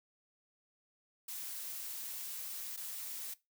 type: noise with dropouts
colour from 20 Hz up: blue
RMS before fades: -43 dBFS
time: 1.28-3.34 s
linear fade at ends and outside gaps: 5 ms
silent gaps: 2.765-2.773 s
effects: noise-tail reverb RT60 0.2 s tail -18 dB re dry